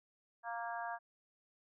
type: harmonic tone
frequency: 233.1 Hz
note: A#3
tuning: in tune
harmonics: 3 / 4 / 5 / 6 / 7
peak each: -42 / -44 / -48 / -51 / -46 dBFS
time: 0.43-0.99 s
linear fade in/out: 50 ms
effects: none